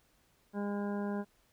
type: harmonic tone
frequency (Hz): 203.3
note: G#3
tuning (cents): -37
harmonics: 1 / 2 / 3 / 4 / 5 / 7 / 8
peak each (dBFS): -34 / -40 / -44 / -46 / -48 / -51 / -52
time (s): 0.53-1.25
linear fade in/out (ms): 50
effects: pink hiss -70 dBFS RMS until 1.52 s